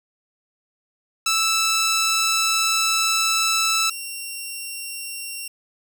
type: tone pair in turn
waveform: 10% pulse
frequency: 1318.5 / 2747 Hz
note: E6 / F7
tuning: 0 / -29 cents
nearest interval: octave + minor second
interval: 1271 cents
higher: second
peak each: -10 / -21 dBFS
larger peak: first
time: 1.26-3.9 / 3.9-5.48 s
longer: first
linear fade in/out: 5 ms
effects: none